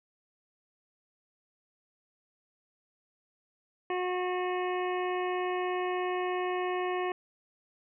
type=harmonic tone; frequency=363.4 Hz; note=F#4; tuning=31 cents flat; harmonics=1 / 2 / 3 / 5 / 6 / 7 / 8; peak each=-31 / -35 / -37 / -41 / -45 / -45 / -48 dBFS; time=3.9-7.12 s; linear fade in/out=2 ms; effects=none